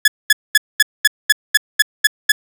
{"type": "tone bursts", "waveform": "sawtooth", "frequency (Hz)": 1705, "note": "G#6", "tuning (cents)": 45, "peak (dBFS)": -3, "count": 10, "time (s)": [0.05, 2.32], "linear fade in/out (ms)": 5, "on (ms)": 29, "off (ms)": 220, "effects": []}